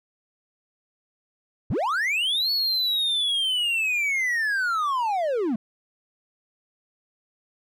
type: linear two-way sweep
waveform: triangle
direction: up then down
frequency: 57 to 4435 to 201.7 Hz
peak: -20 dBFS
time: 1.7-5.56 s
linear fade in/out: 5 ms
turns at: 2.51 s
effects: none